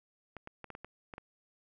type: clicks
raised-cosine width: 0.5 ms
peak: -29 dBFS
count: 8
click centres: 0.367 / 0.474 / 0.643 / 0.703 / 0.751 / 0.846 / 1.138 / 1.181 s
effects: none